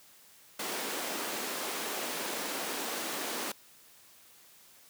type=high-pass noise; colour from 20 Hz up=pink; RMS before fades=-36 dBFS; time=0.59-3.52 s; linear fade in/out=5 ms; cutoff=260 Hz; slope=24 dB/octave; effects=white hiss -58 dBFS RMS until 4.89 s + high-pass 80 Hz 12 dB/octave